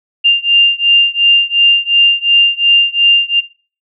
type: beating tone pair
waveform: sine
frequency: 2794 / 2796.8 Hz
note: F7 / F7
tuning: 0 / +2 cents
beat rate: 2.8 Hz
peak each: -10 dBFS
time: 0.24-3.41 s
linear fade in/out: 20 ms
effects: noise-tail reverb RT60 0.4 s tail -19 dB re dry